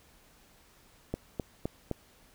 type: click train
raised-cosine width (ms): 2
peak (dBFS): -18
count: 4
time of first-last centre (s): 1.14-1.913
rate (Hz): 3.88
effects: pink hiss -61 dBFS RMS until 2.34 s